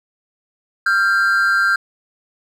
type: tone pair together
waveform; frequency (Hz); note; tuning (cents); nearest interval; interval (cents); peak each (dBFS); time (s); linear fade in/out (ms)
triangle; 1384 / 1584.7; F6 / G6; -16 / +18; major second; 234; -14; 0.86-1.76; 5
effects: none